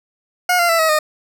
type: tone with pitch steps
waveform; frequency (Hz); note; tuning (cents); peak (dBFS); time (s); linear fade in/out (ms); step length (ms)
20% pulse; 720 / 691.9 / 664.8 / 638.9 / 613.9; F#5 / F5 / E5 / D#5 / D#5; -47 / -16 / +15 / +46 / -23; -8; 0.49-0.99; 5; 100
effects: none